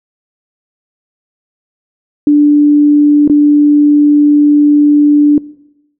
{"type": "tone with dropouts", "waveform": "sine", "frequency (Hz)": 293.7, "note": "D4", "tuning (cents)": 0, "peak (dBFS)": -3, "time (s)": [2.27, 5.38], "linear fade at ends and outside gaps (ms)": 2, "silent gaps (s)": [3.277, 3.297], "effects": ["noise-tail reverb RT60 0.9 s tail -21 dB re dry"]}